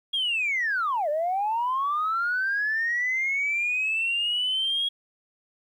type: linear two-way sweep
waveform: sine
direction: down then up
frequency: 3314 to 577 to 3314 Hz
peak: -22 dBFS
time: 0.13-4.89 s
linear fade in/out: 10 ms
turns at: 1.09 s
effects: tanh soft clip ceiling -19 dBFS + 10-bit